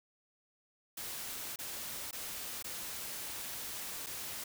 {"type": "noise with dropouts", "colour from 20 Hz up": "white", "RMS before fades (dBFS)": -42, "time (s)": [0.97, 4.44], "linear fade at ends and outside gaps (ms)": 5, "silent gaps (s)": [[1.56, 1.588], [2.111, 2.128], [2.626, 2.643], [4.063, 4.067]], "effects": []}